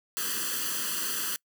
white noise with comb filter, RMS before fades -31 dBFS, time 0.17-1.36 s, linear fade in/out 0 ms, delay 0.66 ms, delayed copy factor +1, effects noise-tail reverb RT60 0.1 s tail -25 dB re dry + high-pass 200 Hz 12 dB/octave

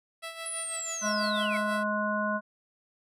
10% pulse tone with tremolo, 659.3 Hz, E5, in tune, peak -27 dBFS, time 0.22-1.84 s, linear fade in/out 20 ms, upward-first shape sine, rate 6.1 Hz, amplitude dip 60%
sine linear sweep, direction down, 10260 to 2093 Hz, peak -33 dBFS, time 0.46-1.57 s, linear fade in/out 0 ms
harmonic tone, 210 Hz, G#3, 19 cents sharp, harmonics 1 / 3 / 5 / 7, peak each -32 / -32 / -32 / -32 dBFS, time 1.01-2.41 s, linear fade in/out 50 ms
effects resampled to 32000 Hz

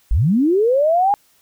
sine linear sweep, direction up, 37.96 to 830 Hz, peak -12 dBFS, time 0.11-1.14 s, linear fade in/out 0 ms, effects white hiss -57 dBFS RMS until 1.41 s

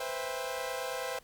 sawtooth chord, C major seventh, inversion third, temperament equal with one note detuned, 493.9 / 523.3 / 659.3 / 798.6 Hz, B4 / C5 / E5 / G5, 0 / 0 / 0 / +32 cents, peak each -36 / -34 / -37 / -38 dBFS, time 0-1.19 s, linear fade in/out 5 ms, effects pink hiss -60 dBFS RMS until 1.23 s

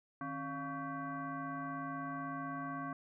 sine tone with frequency modulation, 698.5 Hz, F5, in tune, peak -38 dBFS, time 0.21-2.93 s, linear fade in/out 2 ms, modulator 427 Hz, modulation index 1.8, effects none

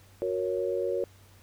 sine chord, F# major, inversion none, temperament equal with one note detuned, 366.6 / 466.2 / 554.4 Hz, F#4 / A#4 / C#5, -16 / 0 / 0 cents, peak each -31 dBFS, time 0.22-1.04 s, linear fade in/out 0 ms, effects added 96 Hz sine -55 dBFS peak until 1.42 s + pink hiss -59 dBFS RMS until 1.42 s

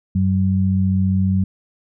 sine tone pair together, 94.8 / 189.6 Hz, F#2 / F#3, +43 / +43 cents, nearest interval octave, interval 1200 cents, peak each -17 dBFS, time 0.15-1.44 s, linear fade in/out 5 ms, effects none

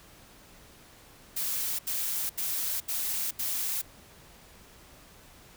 blue noise bursts, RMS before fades -31 dBFS, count 5, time 1.36-3.818 s, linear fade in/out 10 ms, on 430 ms, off 77 ms, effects pink hiss -54 dBFS RMS until 5.56 s

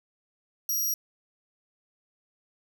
10% pulse tone, 5720 Hz, F8, 41 cents sharp, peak -20 dBFS, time 0.69-0.94 s, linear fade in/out 2 ms, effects none

